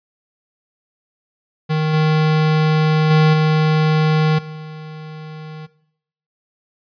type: tone with level steps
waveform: square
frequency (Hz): 155.56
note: D#3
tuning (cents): 0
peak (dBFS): -16 / -13 / -10 / -13 / -31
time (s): 1.69-5.67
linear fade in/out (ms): 20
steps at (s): 1.93 / 3.1 / 3.33 / 4.38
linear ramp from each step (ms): 10
effects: noise-tail reverb RT60 0.7 s tail -18 dB re dry + resampled to 11025 Hz